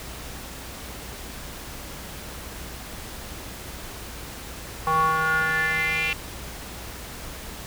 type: tone with band-pass filter sweep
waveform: square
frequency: 159 Hz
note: D#3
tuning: 38 cents sharp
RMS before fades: -23 dBFS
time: 4.87-6.13 s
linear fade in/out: 0 ms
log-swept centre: 1000 to 2600 Hz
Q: 6.5
effects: added 60 Hz sine -43 dBFS peak until 7.66 s + pink hiss -38 dBFS RMS until 7.66 s